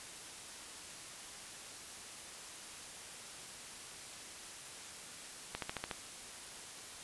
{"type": "click train", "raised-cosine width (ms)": 0.3, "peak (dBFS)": -21, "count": 6, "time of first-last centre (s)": [5.55, 5.912], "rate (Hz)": 13.8, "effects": ["white hiss -49 dBFS RMS until 7.03 s", "resampled to 24000 Hz"]}